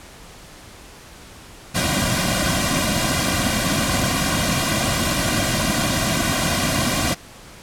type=noise with comb filter; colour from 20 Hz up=pink; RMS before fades=-20 dBFS; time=1.74-7.15 s; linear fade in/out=20 ms; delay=2.3 ms; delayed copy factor=-1; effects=pink hiss -42 dBFS RMS until 7.62 s + low-pass 11000 Hz 12 dB/octave